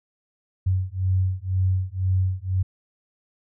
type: beating tone pair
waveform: sine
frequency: 92.5 / 94.5 Hz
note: F#2 / F#2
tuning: 0 / +37 cents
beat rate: 2 Hz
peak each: -23 dBFS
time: 0.66-2.63 s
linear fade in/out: 10 ms
effects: none